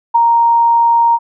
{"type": "tone with ADSR envelope", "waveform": "sine", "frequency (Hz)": 932.3, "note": "A#5", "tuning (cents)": 0, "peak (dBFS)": -4, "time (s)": [0.14, 1.19], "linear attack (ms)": 16, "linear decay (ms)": 8, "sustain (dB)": -3, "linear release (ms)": 47, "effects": []}